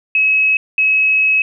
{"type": "tone bursts at uneven times", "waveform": "sine", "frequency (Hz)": 2566, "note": "E7", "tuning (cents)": -47, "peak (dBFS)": -10, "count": 2, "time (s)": [[0.15, 0.57], [0.78, 1.42]], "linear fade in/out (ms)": 2, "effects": []}